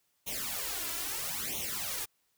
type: noise with flanger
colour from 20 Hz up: white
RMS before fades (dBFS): -36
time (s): 0.26-2.06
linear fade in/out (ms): 20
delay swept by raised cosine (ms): 0.31 to 3.01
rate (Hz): 0.76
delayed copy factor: +0.9
effects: white hiss -75 dBFS RMS until 2.37 s